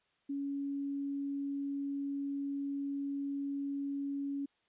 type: tone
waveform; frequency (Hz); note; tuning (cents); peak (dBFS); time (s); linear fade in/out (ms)
sine; 280; C#4; +18; -34; 0.29-4.46; 10
effects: white hiss -75 dBFS RMS until 4.68 s + resampled to 8000 Hz